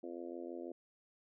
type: harmonic tone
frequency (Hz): 86.1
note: F2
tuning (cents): -24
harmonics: 3 / 4 / 5 / 6 / 7 / 8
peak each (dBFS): -49 / -45 / -52 / -51 / -53 / -57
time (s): 0.03-0.72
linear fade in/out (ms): 5
effects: none